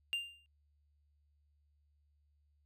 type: tone with exponential decay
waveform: triangle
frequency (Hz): 2794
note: F7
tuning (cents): 0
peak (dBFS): -29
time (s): 0.13-0.46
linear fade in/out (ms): 0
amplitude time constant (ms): 71
effects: added 73 Hz sine -70 dBFS peak until 2.65 s